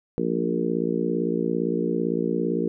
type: harmonic tone with a mistuned harmonic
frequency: 57.7 Hz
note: A#1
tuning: 17 cents flat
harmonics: 3 / 4 / 5 / 6 / 7 / 8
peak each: -29 / -29 / -29 / -29 / -29 / -29 dBFS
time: 0.18-2.68 s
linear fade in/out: 0 ms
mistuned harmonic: 3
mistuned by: +15 cents
effects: none